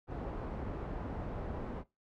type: low-pass noise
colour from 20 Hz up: pink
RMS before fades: -40 dBFS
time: 0.07-1.84 s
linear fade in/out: 50 ms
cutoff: 860 Hz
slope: 12 dB/octave
effects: noise-tail reverb RT60 0.2 s tail -18 dB re dry